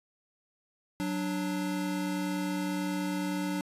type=tone pair together; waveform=square; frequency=185 / 294.4 Hz; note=F#3 / D4; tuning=0 / +4 cents; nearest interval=minor sixth; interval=804 cents; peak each=-34 / -33 dBFS; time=1-3.61 s; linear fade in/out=0 ms; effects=resampled to 32000 Hz